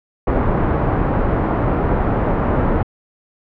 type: low-pass noise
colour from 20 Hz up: pink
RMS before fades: -17 dBFS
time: 0.27-2.83 s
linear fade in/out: 5 ms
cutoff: 1100 Hz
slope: 12 dB/octave
effects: low-pass 2000 Hz 12 dB/octave